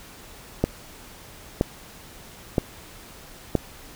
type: click train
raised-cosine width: 2 ms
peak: -5 dBFS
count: 4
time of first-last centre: 0.64-3.553 s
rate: 1.03 Hz
effects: pink hiss -45 dBFS RMS until 3.95 s